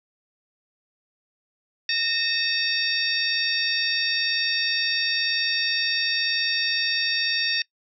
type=harmonic tone with a mistuned harmonic; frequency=921 Hz; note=A#5; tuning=21 cents flat; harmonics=2 / 3 / 4 / 5 / 6; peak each=-28 / -28 / -28 / -28 / -28 dBFS; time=1.89-7.62 s; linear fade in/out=2 ms; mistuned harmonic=3; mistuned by=-100 cents; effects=noise-tail reverb RT60 0.1 s tail -22 dB re dry